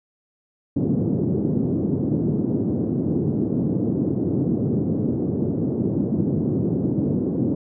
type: band-pass noise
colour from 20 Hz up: white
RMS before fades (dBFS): -22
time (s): 0.76-7.55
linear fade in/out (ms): 5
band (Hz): 110 to 330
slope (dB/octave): 24
effects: none